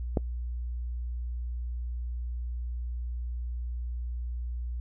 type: click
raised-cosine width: 2 ms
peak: -12 dBFS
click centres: 0.172 s
effects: noise-tail reverb RT60 0.1 s tail -25 dB re dry + added 60 Hz sine -31 dBFS peak until 4.8 s